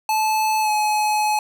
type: tone with pitch glide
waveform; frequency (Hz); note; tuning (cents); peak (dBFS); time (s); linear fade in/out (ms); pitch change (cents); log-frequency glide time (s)
square; 868 to 849.2; A5 to G#5; -24 to +38; -18; 0.09-1.39; 2; -38; 0.61-0.7
effects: none